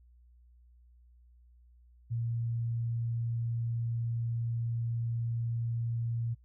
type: tone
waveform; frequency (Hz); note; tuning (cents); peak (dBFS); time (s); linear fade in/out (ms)
sine; 116.54; A#2; 0; -30; 2.1-6.35; 20
effects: noise-tail reverb RT60 0.1 s tail -26 dB re dry + added 60 Hz sine -57 dBFS peak until 6.44 s